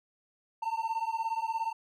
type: beating tone pair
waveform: triangle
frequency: 894 / 911 Hz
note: A5 / A#5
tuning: +27 / -40 cents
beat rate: 17 Hz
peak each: -31 dBFS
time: 0.62-1.73 s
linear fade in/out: 10 ms
effects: none